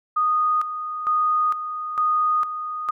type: tone with tremolo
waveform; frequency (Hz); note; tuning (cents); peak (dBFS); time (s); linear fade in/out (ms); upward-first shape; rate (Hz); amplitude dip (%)
sine; 1237; D#6; -10; -17; 0.16-2.91; 10; square; 1.1; 65
effects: none